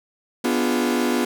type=chord; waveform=40% pulse; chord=B diminished seventh; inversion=none; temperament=equal; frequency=246.9 / 293.7 / 349.2 / 415.3 Hz; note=B3 / D4 / F4 / Ab4; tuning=0 / 0 / 0 / 0 cents; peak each=-21 / -26 / -24 / -27 dBFS; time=0.44-1.25 s; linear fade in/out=5 ms; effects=none